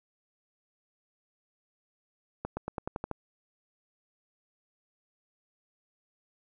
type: accelerating click train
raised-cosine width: 1 ms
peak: -19 dBFS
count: 8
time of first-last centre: 2.45-3.113 s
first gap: 120 ms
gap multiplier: 0.92
effects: none